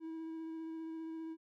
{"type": "tone with vibrato", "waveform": "triangle", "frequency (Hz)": 323.4, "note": "E4", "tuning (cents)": -33, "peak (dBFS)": -39, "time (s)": [0, 1.37], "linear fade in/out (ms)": 50, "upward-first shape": "sine", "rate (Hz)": 15, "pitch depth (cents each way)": 13, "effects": []}